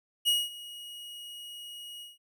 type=tone with ADSR envelope; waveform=45% pulse; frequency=2893 Hz; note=F#7; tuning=40 cents flat; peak=-21 dBFS; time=0.25-2.18 s; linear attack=31 ms; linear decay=210 ms; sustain=-20 dB; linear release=170 ms; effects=none